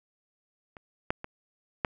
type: clicks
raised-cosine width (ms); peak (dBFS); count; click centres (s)
0.5; -30 / -11 / -22 / -11; 4; 0.768 / 1.105 / 1.244 / 1.848
effects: none